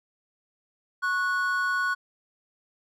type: tone pair together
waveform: triangle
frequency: 1101 / 1471.2 Hz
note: C#6 / F#6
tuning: -12 / -10 cents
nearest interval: perfect fourth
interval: 502 cents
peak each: -27 / -23 dBFS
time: 1.02-1.95 s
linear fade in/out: 20 ms
effects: none